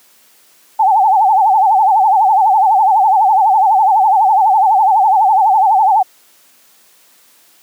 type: tone with vibrato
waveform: sine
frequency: 817 Hz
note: G#5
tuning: 29 cents flat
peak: -7 dBFS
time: 0.79-6.03 s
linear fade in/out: 10 ms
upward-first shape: sine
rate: 12 Hz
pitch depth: 160 cents each way
effects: white hiss -49 dBFS RMS until 7.62 s + high-pass 200 Hz 12 dB/octave